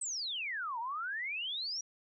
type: exponential two-way sweep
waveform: sine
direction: down then up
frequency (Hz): 8400 to 892 to 5840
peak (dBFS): -35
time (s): 0.01-1.81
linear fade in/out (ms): 5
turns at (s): 0.79
effects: none